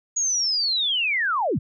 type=linear sweep; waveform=sine; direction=down; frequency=6760 to 74.2 Hz; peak=-20 dBFS; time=0.16-1.59 s; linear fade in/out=10 ms; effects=none